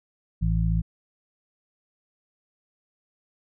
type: harmonic tone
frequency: 55 Hz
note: A1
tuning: in tune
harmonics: 1 / 2 / 3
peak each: -23 / -27 / -25 dBFS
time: 0.41-0.82 s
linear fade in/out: 20 ms
effects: none